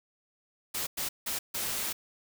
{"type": "noise bursts at uneven times", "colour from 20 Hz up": "white", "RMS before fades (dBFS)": -33, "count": 4, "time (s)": [[0.74, 0.87], [0.97, 1.09], [1.26, 1.39], [1.54, 1.93]], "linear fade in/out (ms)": 10, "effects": []}